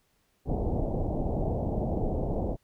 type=low-pass noise; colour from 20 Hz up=pink; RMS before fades=-29 dBFS; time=0.45-2.57 s; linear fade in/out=50 ms; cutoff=770 Hz; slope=48 dB/octave; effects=pink hiss -71 dBFS RMS until 2.63 s